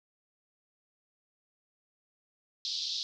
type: band-pass noise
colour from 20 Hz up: pink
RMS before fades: -35 dBFS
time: 2.65-3.03 s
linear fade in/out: 0 ms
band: 3600 to 5200 Hz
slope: 48 dB/octave
effects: none